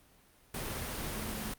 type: tone in noise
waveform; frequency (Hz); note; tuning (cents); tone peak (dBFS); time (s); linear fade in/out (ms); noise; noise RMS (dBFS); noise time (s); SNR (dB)
sine; 215.7; A3; -34; -43; 1.16-1.52; 5; pink; -38; 0.54-1.54; -8
effects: pink hiss -63 dBFS RMS until 1.58 s + Opus 32 kbps